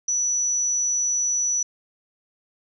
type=tone; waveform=sine; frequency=5920 Hz; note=F#8; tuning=in tune; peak=-20 dBFS; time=0.08-1.63 s; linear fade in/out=5 ms; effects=none